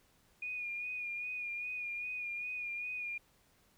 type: tone with vibrato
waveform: sine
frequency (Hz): 2447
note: D#7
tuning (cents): -29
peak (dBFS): -37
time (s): 0.42-3.18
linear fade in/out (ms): 5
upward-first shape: sine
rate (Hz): 2.5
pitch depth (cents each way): 35
effects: pink hiss -69 dBFS RMS until 3.77 s